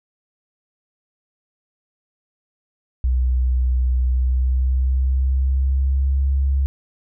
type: tone with pitch glide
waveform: sine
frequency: 62.8 to 68.09 Hz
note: B1 to C#2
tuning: +30 to -30 cents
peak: -15 dBFS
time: 3.04-6.66 s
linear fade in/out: 0 ms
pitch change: +140 cents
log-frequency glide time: 4.03-6.25 s
effects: none